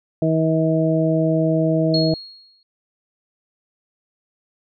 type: harmonic tone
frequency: 160 Hz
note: D#3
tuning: 49 cents sharp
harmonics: 1 / 2 / 3 / 4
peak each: -19 / -20 / -25 / -21 dBFS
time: 0.22-2.14 s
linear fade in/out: 2 ms
type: tone with exponential decay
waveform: sine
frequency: 4297 Hz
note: C8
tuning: 45 cents sharp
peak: -18 dBFS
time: 1.94-2.63 s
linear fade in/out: 2 ms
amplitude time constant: 150 ms
effects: none